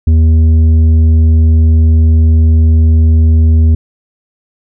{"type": "tone with tanh clipping", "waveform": "triangle", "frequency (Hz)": 80, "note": "D#2", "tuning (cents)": 49, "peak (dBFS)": -5, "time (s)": [0.07, 3.75], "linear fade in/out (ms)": 5, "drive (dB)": 11, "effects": []}